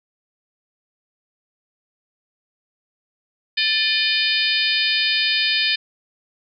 harmonic tone with a mistuned harmonic, 608 Hz, D#5, 40 cents flat, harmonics 3 / 4 / 5 / 6 / 7 / 8, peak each -25 / -23 / -24 / -23 / -26 / -24 dBFS, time 3.57-5.76 s, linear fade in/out 10 ms, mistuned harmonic 3, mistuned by -63 cents, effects none

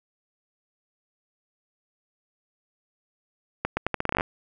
accelerating click train, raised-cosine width 0.5 ms, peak -9 dBFS, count 13, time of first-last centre 3.65-4.209 s, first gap 120 ms, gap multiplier 0.8, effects none

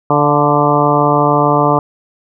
harmonic tone with a mistuned harmonic, 146.83 Hz, D3, in tune, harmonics 1 / 2 / 3 / 4 / 5 / 6 / 7 / 8, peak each -17 / -17 / -17 / -17 / -17 / -17 / -17 / -17 dBFS, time 0.1-1.79 s, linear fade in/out 2 ms, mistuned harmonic 5, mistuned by -37 cents, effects none

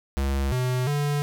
square tone with pitch steps, 68.4 / 126.5 / 145.4 Hz, C#2 / B2 / D3, -23 / +42 / -17 cents, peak -23 dBFS, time 0.17-1.22 s, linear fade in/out 0 ms, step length 350 ms, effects none

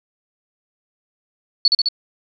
sine tone with echo, 4435 Hz, C#8, in tune, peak -9 dBFS, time 1.65-1.68 s, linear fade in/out 2 ms, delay 69 ms, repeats 3, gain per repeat -2 dB, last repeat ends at 1.887 s, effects none

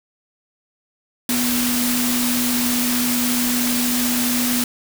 sine tone in noise, 244.4 Hz, B3, 18 cents flat, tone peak -20 dBFS, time 1.29-4.64 s, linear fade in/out 2 ms, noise white, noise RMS -22 dBFS, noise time 1.29-4.64 s, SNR -1 dB, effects none

